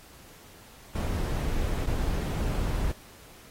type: noise with dropouts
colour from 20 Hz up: brown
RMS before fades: -28 dBFS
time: 0.95-2.92 s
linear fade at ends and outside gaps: 5 ms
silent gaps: 1.861-1.869 s
effects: pink hiss -52 dBFS RMS until 3.5 s + AAC 48 kbps